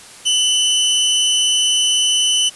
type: tone pair together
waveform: sawtooth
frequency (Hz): 2794 / 3014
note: F7 / F#7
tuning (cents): 0 / +31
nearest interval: minor second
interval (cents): 131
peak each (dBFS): -22 / -10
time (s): 0.25-2.5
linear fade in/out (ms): 20
effects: white hiss -39 dBFS RMS until 2.55 s + resampled to 24000 Hz